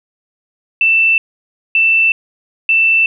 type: tone bursts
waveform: sine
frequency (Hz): 2665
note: E7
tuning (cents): +18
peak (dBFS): -8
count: 3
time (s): 0.81-3.06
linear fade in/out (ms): 2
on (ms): 370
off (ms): 570
effects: none